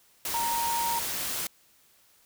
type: tone in noise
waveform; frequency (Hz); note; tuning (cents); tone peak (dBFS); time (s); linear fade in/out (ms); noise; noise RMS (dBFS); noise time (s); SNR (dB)
sine; 932; A#5; -1; -27; 0.34-0.99; 2; white; -32; 0.25-1.47; +2
effects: white hiss -62 dBFS RMS until 2.25 s